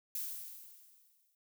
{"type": "noise with exponential decay", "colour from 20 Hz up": "violet", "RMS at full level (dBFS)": -37, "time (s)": [0.15, 1.35], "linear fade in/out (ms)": 2, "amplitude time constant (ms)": 260, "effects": []}